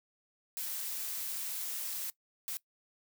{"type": "noise bursts at uneven times", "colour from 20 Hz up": "blue", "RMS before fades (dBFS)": -38, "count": 2, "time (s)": [[0.57, 2.1], [2.48, 2.57]], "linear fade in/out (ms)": 0, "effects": ["noise-tail reverb RT60 0.1 s tail -20 dB re dry"]}